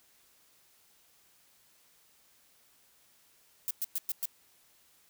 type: noise bursts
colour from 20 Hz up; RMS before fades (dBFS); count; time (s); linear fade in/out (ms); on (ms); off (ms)
violet; -32; 5; 3.68-4.255; 0; 27; 110
effects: white hiss -65 dBFS RMS until 5.09 s